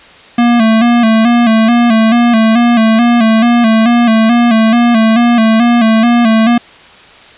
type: tone with vibrato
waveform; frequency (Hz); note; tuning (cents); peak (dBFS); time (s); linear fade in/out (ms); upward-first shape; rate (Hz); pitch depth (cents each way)
square; 230; A#3; -23; -6; 0.38-6.58; 5; square; 2.3; 61
effects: white hiss -37 dBFS RMS until 7.37 s + resampled to 8000 Hz

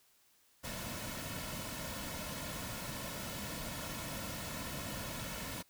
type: noise with comb filter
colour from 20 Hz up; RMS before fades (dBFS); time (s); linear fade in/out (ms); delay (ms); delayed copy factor
pink; -42; 0.63-5.63; 20; 2.5; -0.6
effects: white hiss -69 dBFS RMS until 5.69 s

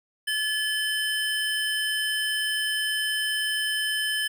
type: tone pair together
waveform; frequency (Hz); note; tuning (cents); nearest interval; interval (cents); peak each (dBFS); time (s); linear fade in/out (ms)
square; 1721 / 3066; A6 / G7; -39 / -39; minor seventh; 1000; -28; 0.27-4.28; 10
effects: none

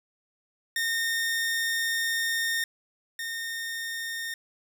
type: tone pair in turn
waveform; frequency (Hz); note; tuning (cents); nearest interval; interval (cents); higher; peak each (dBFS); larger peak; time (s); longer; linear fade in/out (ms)
sawtooth; 1832 / 1832; A#6 / A#6; -31 / -31; unison; 0; neither; -22 / -28; first; 0.76-2.64 / 3.19-4.34; first; 2
effects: none

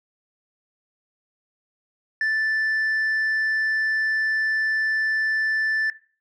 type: tone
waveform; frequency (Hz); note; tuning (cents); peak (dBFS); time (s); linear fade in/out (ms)
sine; 1760; A6; 0; -17; 2.21-5.9; 2
effects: noise-tail reverb RT60 0.4 s tail -18 dB re dry + tanh soft clip ceiling -19 dBFS

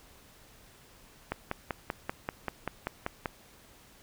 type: click train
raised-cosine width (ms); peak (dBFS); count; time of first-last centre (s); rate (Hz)
0.5; -16; 11; 1.32-3.258; 5.16
effects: pink hiss -57 dBFS RMS until 4.02 s

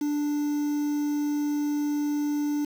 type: tone with quantisation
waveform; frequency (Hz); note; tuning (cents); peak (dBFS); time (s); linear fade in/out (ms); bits
triangle; 293.7; D4; 0; -22; 0.01-2.65; 5; 7
effects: none

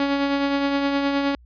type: tone with tremolo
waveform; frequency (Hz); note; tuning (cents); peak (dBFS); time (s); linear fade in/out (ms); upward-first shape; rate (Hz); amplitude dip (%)
sawtooth; 280; C#4; +18; -14; 0-1.35; 2; triangle; 9.6; 40
effects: added 60 Hz sine -47 dBFS peak until 1.45 s + resampled to 11025 Hz

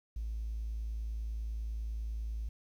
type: tone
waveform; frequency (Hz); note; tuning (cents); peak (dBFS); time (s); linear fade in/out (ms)
triangle; 55; A1; 0; -31; 0.16-2.49; 5
effects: tanh soft clip ceiling -32 dBFS + 11-bit

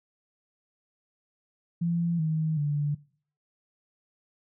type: tone with pitch steps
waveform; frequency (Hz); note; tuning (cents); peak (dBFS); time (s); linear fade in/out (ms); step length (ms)
sine; 170 / 157.7 / 146.29; F3 / D#3 / D3; -46 / +24 / -6; -24; 1.81-2.95; 10; 380
effects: noise-tail reverb RT60 0.5 s tail -22 dB re dry

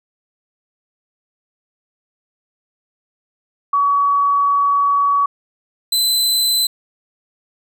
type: tone pair in turn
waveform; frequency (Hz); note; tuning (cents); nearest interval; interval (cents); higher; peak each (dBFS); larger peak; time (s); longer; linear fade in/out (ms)
sine / sawtooth; 1132 / 4034; C#6 / B7; +36 / +36; octave + minor seventh; 2200; second; -12 / -11; second; 3.73-5.26 / 5.92-6.67; first; 5
effects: none

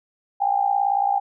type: tone with amplitude modulation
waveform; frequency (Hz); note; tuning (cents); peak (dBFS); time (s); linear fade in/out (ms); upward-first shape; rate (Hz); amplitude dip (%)
sine; 800; G5; +35; -14; 0.4-1.2; 20; sine; 58.2; 80
effects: none

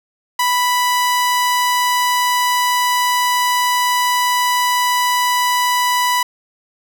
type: tone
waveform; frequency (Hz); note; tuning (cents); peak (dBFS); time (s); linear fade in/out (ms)
sawtooth; 987.8; B5; 0; -10; 0.39-6.23; 5
effects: none

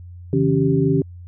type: tone cluster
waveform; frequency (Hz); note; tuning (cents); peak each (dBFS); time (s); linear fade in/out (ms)
sine; 138.7 / 162.8 / 275.6 / 389.2; C#3 / E3 / C#4 / G4; +1 / -21 / -10 / -12; -20; 0.33-1.02; 2
effects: added 88 Hz sine -35 dBFS peak until 1.27 s

